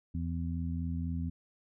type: harmonic tone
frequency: 84 Hz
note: E2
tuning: 33 cents sharp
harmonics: 1 / 2 / 3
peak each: -34 / -37 / -39 dBFS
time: 0.14-1.3 s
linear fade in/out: 10 ms
effects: none